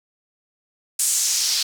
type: noise with band-pass filter sweep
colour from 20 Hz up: white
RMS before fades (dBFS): -21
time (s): 0.99-1.63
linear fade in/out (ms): 5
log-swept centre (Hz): 8500 to 4500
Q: 2.3
effects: none